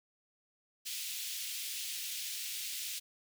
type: high-pass noise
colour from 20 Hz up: pink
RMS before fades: -40 dBFS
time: 0.85-3 s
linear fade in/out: 20 ms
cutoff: 2700 Hz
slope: 24 dB/octave
effects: none